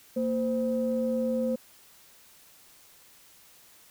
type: tone pair together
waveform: sine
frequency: 230.9 / 518 Hz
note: A#3 / C5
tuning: -16 / -17 cents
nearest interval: octave + major second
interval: 1399 cents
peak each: -27 dBFS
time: 0.16-1.56 s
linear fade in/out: 10 ms
effects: tanh soft clip ceiling -18 dBFS + white hiss -56 dBFS RMS until 3.9 s